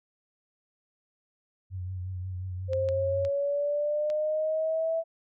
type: tone with vibrato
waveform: sine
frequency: 92.1 Hz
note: F#2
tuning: 7 cents flat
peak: -32 dBFS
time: 1.7-3.3 s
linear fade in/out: 50 ms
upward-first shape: triangle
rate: 5.6 Hz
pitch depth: 47 cents each way
type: linear sweep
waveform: sine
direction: up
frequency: 523.3 to 659.3 Hz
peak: -25 dBFS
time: 2.68-5.04 s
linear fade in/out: 50 ms
type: clicks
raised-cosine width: 0.2 ms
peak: -26 dBFS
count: 4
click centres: 2.733 / 2.888 / 3.25 / 4.101 s
effects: none